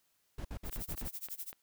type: noise bursts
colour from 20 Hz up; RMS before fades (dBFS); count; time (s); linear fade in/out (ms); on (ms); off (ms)
brown; -40; 6; 0.38-1.078; 5; 68; 58
type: noise with tremolo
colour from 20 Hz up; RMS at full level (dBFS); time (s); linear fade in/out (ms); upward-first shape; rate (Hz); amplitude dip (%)
violet; -40; 0.64-1.53; 50; sine; 12; 95
type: clicks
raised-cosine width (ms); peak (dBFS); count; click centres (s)
0.3; -33; 9; 0.695 / 0.728 / 0.76 / 0.922 / 0.978 / 1.013 / 1.08 / 1.286 / 1.529
effects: white hiss -75 dBFS RMS until 1.62 s